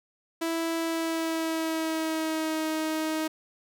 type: tone with pitch glide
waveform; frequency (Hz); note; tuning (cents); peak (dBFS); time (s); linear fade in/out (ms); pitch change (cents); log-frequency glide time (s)
sawtooth; 329.6 to 314.5; E4 to D#4; 0 to +19; -23; 0.41-3.28; 10; -81; 0.78-2.68
effects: none